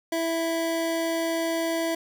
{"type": "tone pair together", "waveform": "square", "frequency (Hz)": [329.6, 660.4], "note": ["E4", "E5"], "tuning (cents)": [0, 3], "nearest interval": "octave", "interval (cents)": 1203, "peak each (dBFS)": -28, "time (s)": [0.12, 1.95], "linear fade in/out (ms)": 5, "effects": ["9-bit"]}